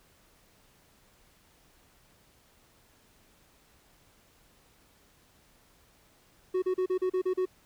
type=tone bursts; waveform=triangle; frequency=370 Hz; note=F#4; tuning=in tune; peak=-23 dBFS; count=8; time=6.54-7.456 s; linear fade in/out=10 ms; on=83 ms; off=36 ms; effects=pink hiss -63 dBFS RMS until 7.65 s